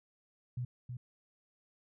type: tone with echo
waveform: sine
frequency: 123.47 Hz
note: B2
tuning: in tune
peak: -34 dBFS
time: 0.57-0.65 s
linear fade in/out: 5 ms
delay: 320 ms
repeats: 1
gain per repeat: -5 dB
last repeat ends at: 0.97 s
effects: none